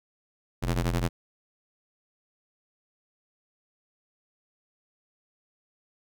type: ring-modulated tone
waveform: sawtooth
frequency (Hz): 86.8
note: F2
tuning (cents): -10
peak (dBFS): -18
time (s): 0.62-1.09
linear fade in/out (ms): 20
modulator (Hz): 37.6
effects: none